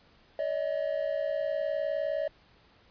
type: tone pair together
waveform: triangle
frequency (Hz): 570.4 / 630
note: C#5 / D#5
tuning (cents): +49 / +21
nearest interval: major second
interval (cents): 172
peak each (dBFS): -29 / -29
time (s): 0.39-2.28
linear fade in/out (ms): 2
effects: pink hiss -61 dBFS RMS until 2.9 s + resampled to 11025 Hz